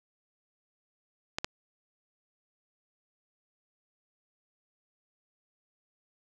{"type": "clicks", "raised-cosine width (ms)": 0.2, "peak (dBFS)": -13, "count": 2, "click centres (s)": [1.385, 1.445], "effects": []}